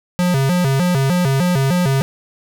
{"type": "tone with vibrato", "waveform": "square", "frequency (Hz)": 155.56, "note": "D#3", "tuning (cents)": 0, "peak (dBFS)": -14, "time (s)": [0.19, 2.02], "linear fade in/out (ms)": 0, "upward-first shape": "square", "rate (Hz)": 3.3, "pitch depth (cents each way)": 240, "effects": []}